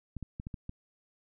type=clicks; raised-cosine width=5 ms; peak=-26 dBFS; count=6; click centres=0.167 / 0.227 / 0.399 / 0.469 / 0.542 / 0.694 s; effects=none